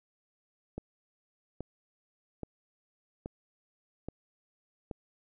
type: click train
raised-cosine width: 2 ms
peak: -24 dBFS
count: 6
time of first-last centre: 0.78-4.912 s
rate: 1.21 Hz
effects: none